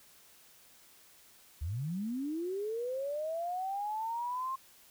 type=linear sweep; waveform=sine; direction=up; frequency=67 to 1070 Hz; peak=-33 dBFS; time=1.61-4.56 s; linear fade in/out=10 ms; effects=white hiss -60 dBFS RMS until 4.9 s